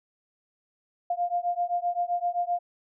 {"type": "beating tone pair", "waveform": "sine", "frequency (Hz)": [698.5, 706.2], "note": ["F5", "F5"], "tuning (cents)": [0, 19], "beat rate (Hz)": 7.7, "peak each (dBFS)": -28, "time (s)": [1.1, 2.59], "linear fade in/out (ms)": 5, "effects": []}